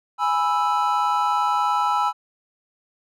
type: chord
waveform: triangle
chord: E major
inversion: first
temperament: equal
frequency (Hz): 830.6 / 987.8 / 1318.5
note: G#5 / B5 / E6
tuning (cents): 0 / 0 / 0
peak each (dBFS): -21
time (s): 0.18-2.13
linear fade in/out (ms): 50
effects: none